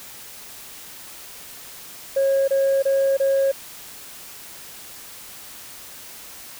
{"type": "tone bursts", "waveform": "sine", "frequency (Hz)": 545, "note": "C#5", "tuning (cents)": -29, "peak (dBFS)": -14, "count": 4, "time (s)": [2.16, 3.518], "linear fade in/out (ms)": 10, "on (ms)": 320, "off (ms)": 26, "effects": ["tanh soft clip ceiling -14 dBFS", "white hiss -40 dBFS RMS until 6.59 s"]}